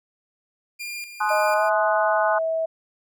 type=tone with tremolo; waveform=sawtooth; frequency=2404 Hz; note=D7; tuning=40 cents sharp; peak=-27 dBFS; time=0.79-1.7 s; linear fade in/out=20 ms; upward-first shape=square; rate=2 Hz; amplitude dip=60%
type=chord; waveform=sine; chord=Ab dominant seventh; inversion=none; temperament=equal with one note detuned; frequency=852.5 / 1046.5 / 1244.5 / 1480 Hz; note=Ab5 / C6 / Eb6 / Gb6; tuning=+45 / 0 / 0 / 0 cents; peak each=-23 / -27 / -27 / -26 dBFS; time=1.2-2.39 s; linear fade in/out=10 ms
type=tone with pitch glide; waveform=sine; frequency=622.3 to 648.4 Hz; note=D#5 to E5; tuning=0 to -29 cents; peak=-21 dBFS; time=1.3-2.66 s; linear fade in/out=10 ms; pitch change=+71 cents; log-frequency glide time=1.55-1.64 s
effects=none